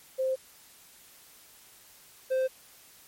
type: tone pair in turn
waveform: sine / triangle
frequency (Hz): 523.3 / 521.2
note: C5 / C5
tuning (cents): 0 / -7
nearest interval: unison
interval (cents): 7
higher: first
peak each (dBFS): -25 / -22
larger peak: second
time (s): 0.18-0.36 / 2.3-2.48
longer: neither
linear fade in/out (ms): 20
effects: white hiss -55 dBFS RMS until 3.07 s + MP3 64 kbps